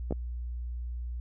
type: clicks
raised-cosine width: 2 ms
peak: -18 dBFS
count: 2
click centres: 0.109 / 0.124 s
effects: added 60 Hz sine -33 dBFS peak until 1.2 s